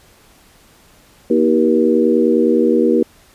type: harmonic tone with a mistuned harmonic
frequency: 79.5 Hz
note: D#2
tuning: 38 cents sharp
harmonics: 3 / 4 / 5 / 6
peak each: -16 / -16 / -16 / -16 dBFS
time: 1.3-3.03 s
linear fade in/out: 5 ms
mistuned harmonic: 5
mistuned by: -41 cents
effects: pink hiss -49 dBFS RMS until 3.34 s + resampled to 32000 Hz